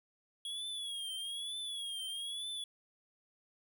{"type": "tone with vibrato", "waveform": "square", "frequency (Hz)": 3322, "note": "G#7", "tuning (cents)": 0, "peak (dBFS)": -39, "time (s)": [0.45, 2.64], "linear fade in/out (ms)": 2, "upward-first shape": "triangle", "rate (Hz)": 1.1, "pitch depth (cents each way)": 110, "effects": []}